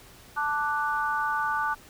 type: chord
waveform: sine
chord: D major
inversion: second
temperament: equal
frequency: 880 / 1174.7 / 1480 Hz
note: A5 / D6 / F#6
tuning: 0 / 0 / 0 cents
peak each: -29 dBFS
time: 0.36-1.75 s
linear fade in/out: 20 ms
effects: pink hiss -51 dBFS RMS until 1.89 s